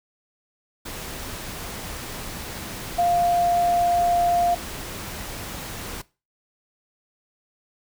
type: tone in noise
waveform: sine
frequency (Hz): 698.5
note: F5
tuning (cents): 0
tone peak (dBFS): -17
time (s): 2.98-4.55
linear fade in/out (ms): 10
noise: pink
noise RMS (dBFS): -34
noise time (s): 0.85-6.02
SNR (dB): +14
effects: noise-tail reverb RT60 0.3 s tail -20 dB re dry